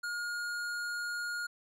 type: tone with hard clipping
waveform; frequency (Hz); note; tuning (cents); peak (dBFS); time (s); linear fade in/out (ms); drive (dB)
sine; 1427; F6; +37; -36; 0.03-1.47; 10; 13
effects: none